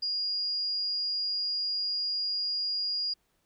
sine tone, 4851 Hz, D#8, 45 cents flat, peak -28 dBFS, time 0.02-3.14 s, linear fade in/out 10 ms, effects pink hiss -73 dBFS RMS until 3.45 s

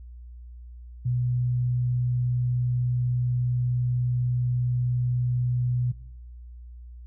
sine tone, 123.47 Hz, B2, in tune, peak -22 dBFS, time 1.05-5.92 s, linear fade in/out 10 ms, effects noise-tail reverb RT60 1.0 s tail -22 dB re dry + added 60 Hz sine -40 dBFS peak until 7.06 s

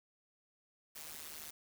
white noise with amplitude modulation, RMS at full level -44 dBFS, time 0.95-1.51 s, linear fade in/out 10 ms, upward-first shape sine, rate 152 Hz, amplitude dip 100%, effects none

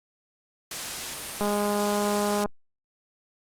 white noise, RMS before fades -33 dBFS, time 0.71-2.44 s, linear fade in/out 2 ms
click train, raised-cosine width 1 ms, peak -14 dBFS, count 217, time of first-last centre 1.41-2.459 s, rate 206 Hz
effects low-pass 11000 Hz 12 dB/octave + Opus 48 kbps

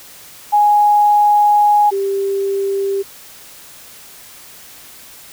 sine tone pair in turn, 830.6 / 393.4 Hz, G#5 / G4, 0 / +6 cents, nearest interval octave + minor second, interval 1294 cents, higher first, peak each -8 / -15 dBFS, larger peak first, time 0.52-1.91 / 1.91-3.03 s, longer first, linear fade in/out 20 ms, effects white hiss -39 dBFS RMS until 5.32 s

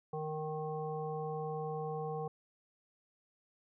harmonic tone, 154.9 Hz, D#3, 7 cents flat, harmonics 1 / 3 / 5 / 7, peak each -41 / -39 / -42 / -48 dBFS, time 0.13-2.28 s, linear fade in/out 5 ms, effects none

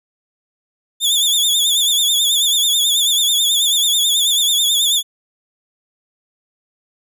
sawtooth tone with vibrato, 3488 Hz, A7, 16 cents flat, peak -10 dBFS, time 1-5.03 s, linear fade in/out 50 ms, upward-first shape sine, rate 9.2 Hz, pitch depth 83 cents each way, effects none

